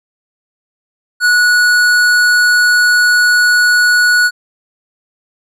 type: tone with hard clipping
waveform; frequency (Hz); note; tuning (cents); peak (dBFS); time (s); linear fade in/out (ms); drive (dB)
sine; 1465; F#6; -18; -9; 1.2-4.31; 50; 13
effects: none